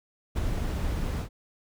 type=noise with ADSR envelope; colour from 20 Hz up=brown; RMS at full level=-25 dBFS; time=0.35-1.29 s; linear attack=24 ms; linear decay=16 ms; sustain=-4 dB; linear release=79 ms; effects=none